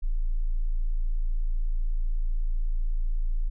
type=tone; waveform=sine; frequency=28 Hz; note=A0; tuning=31 cents sharp; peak=-22 dBFS; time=0.02-3.5 s; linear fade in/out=20 ms; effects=none